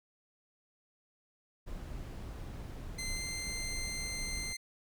brown noise, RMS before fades -42 dBFS, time 1.66-4.54 s, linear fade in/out 20 ms
15% pulse tone with pitch glide, 2071 to 2084 Hz, C7 to C7, -18 to -7 cents, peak -31 dBFS, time 2.98-4.57 s, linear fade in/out 10 ms, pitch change +11 cents, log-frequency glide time 3.14-3.22 s
effects none

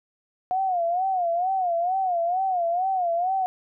sine tone with vibrato, 721 Hz, F#5, 45 cents flat, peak -21 dBFS, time 0.51-3.46 s, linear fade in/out 0 ms, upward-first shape sine, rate 2.2 Hz, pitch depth 120 cents each way, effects none

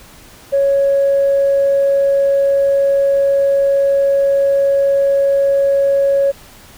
sine tone, 554.4 Hz, C#5, in tune, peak -9 dBFS, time 0.52-6.32 s, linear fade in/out 20 ms, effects tanh soft clip ceiling -6 dBFS + pink hiss -41 dBFS RMS until 6.77 s

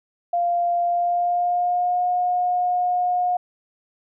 sine tone with pitch glide, 696 to 718.9 Hz, F5 to F5, -6 to +50 cents, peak -18 dBFS, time 0.33-3.37 s, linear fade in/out 5 ms, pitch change +56 cents, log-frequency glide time 0.84-2.05 s, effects none

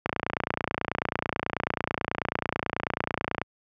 click train, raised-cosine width 0.5 ms, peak -10 dBFS, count 99, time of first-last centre 0.06-3.416 s, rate 29.2 Hz, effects high-pass 80 Hz 12 dB/octave

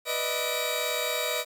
sawtooth tone cluster, 491.4 / 601 / 639 / 2322 / 3810 Hz, B4 / D5 / D#5 / D7 / A#7, -9 / +40 / +46 / -20 / +37 cents, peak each -30 dBFS, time 0.05-1.45 s, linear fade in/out 50 ms, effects 9-bit

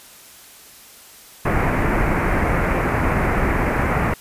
pink low-pass noise, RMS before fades -19 dBFS, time 1.45-4.14 s, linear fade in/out 5 ms, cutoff 2300 Hz, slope 48 dB/octave, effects white hiss -44 dBFS RMS until 4.2 s + resampled to 32000 Hz

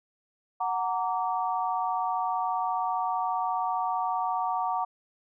sine chord, Gb augmented, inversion none, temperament just, 740 / 925 / 1156.2 Hz, Gb5 / Bb5 / D6, 0 / -14 / -27 cents, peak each -29 / -30 / -32 dBFS, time 0.6-4.85 s, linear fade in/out 10 ms, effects none

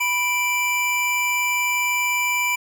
square tone pair together, 985.5 / 2344 Hz, B5 / D7, -4 / -4 cents, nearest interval octave + minor third, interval 1500 cents, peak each -26 / -21 dBFS, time 0-2.56 s, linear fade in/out 10 ms, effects none

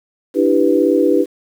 sine chord, E minor seventh, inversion third, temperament equal, 293.7 / 329.6 / 392 / 493.9 Hz, D4 / E4 / G4 / B4, 0 / 0 / 0 / 0 cents, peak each -16 dBFS, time 0.34-1.26 s, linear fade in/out 50 ms, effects 7-bit

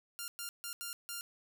5% pulse tone bursts at uneven times, 1396.9 Hz, F6, in tune, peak -28 dBFS, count 5, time 0.19-0.28 / 0.39-0.49 / 0.64-0.73 / 0.81-0.93 / 1.09-1.21 s, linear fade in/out 0 ms, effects none

